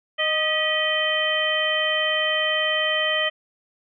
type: harmonic tone with a mistuned harmonic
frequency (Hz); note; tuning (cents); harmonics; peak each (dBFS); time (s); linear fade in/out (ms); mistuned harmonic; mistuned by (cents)
619; D#5; -9; 1 / 2 / 3 / 4 / 5; -26 / -30 / -24 / -31 / -24; 0.18-3.3; 20; 3; +68
effects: none